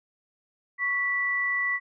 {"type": "tone pair together", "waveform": "sine", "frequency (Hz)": [1113, 1966], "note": ["C#6", "B6"], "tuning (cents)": [7, -8], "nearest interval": "minor seventh", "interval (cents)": 985, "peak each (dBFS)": [-34, -24], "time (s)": [0.78, 1.8], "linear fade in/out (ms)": 50, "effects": []}